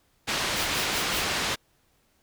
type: low-pass noise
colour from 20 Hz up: white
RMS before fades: -28 dBFS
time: 0.27-1.56 s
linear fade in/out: 20 ms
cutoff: 4200 Hz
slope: 12 dB/octave
type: noise with tremolo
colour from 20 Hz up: white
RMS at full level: -33 dBFS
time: 0.56-1.26 s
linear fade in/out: 5 ms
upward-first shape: sine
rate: 5.3 Hz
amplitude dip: 100%
effects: pink hiss -67 dBFS RMS until 2.22 s